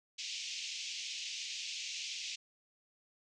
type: band-pass noise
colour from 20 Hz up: pink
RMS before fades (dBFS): -42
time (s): 0.18-2.36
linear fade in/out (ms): 10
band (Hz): 2400 to 6800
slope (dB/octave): 48
effects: none